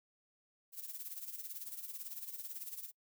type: noise with tremolo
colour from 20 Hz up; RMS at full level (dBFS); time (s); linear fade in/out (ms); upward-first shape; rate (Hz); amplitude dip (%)
violet; -43; 0.72-2.92; 50; sine; 18; 70
effects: noise-tail reverb RT60 0.1 s tail -26 dB re dry